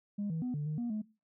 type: tone with pitch steps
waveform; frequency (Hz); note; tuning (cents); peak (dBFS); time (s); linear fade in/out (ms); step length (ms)
sine; 204.4 / 161.7 / 249.3 / 147.5 / 153.1 / 238.3 / 213.9; G#3 / E3 / B3 / D3 / D#3 / A#3 / A3; -27 / -33 / +16 / +8 / -28 / +38 / -49; -31; 0.18-1.02; 10; 120
effects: noise-tail reverb RT60 0.3 s tail -21 dB re dry + tanh soft clip ceiling -30 dBFS